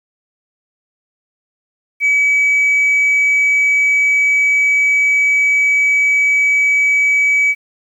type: tone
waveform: sine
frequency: 2282 Hz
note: C#7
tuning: 50 cents sharp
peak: -8 dBFS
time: 2-7.55 s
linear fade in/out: 50 ms
effects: tanh soft clip ceiling -8 dBFS + 8-bit